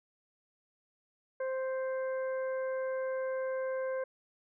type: harmonic tone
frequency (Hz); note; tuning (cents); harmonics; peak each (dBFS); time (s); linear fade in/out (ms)
523.3; C5; 0; 1 / 2 / 3 / 4; -32 / -45 / -45 / -54; 1.4-4.04; 5
effects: none